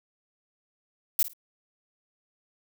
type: noise with echo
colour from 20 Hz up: violet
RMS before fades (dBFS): -22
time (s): 1.19-1.23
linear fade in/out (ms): 2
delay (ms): 52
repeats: 2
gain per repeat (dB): -14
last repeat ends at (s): 1.334
effects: none